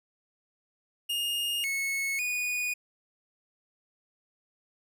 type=tone with pitch steps; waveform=45% pulse; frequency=2840 / 2195 / 2466 Hz; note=F7 / C#7 / D#7; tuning=+28 / -18 / -16 cents; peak=-28 dBFS; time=1.09-2.74 s; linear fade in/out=10 ms; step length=550 ms; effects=none